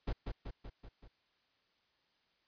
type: noise with echo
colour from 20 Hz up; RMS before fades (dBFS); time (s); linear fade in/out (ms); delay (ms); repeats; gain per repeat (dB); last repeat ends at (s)
brown; -35; 0.07-0.13; 10; 190; 5; -4; 1.08
effects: white hiss -75 dBFS RMS until 2.47 s + resampled to 11025 Hz